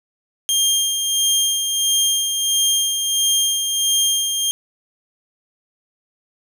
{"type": "tone with tremolo", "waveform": "20% pulse", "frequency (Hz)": 3204, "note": "G7", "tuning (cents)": 37, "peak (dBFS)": -9, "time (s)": [0.49, 4.51], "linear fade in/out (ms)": 0, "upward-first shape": "sine", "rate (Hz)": 1.5, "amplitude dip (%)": 45, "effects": []}